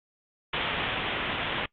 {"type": "low-pass noise", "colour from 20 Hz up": "white", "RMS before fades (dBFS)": -30, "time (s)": [0.53, 1.66], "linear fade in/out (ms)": 5, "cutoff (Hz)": 3500, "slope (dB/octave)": 96, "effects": ["noise-tail reverb RT60 0.1 s tail -22 dB re dry", "Opus 48 kbps"]}